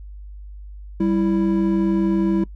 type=tone pair together; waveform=triangle; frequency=195.19 / 329.6 Hz; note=G3 / E4; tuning=-7 / 0 cents; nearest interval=major sixth; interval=907 cents; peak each=-17 dBFS; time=1-2.44 s; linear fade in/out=5 ms; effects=noise-tail reverb RT60 0.1 s tail -22 dB re dry + added 50 Hz sine -34 dBFS peak until 2.55 s